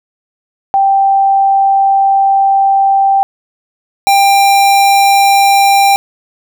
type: tone pair in turn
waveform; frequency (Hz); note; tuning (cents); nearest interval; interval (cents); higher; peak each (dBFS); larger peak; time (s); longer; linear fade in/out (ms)
sine / square; 784 / 793.1; G5 / G5; 0 / +20; unison; 20; second; -6; neither; 0.74-3.23 / 4.07-5.96; first; 0
effects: none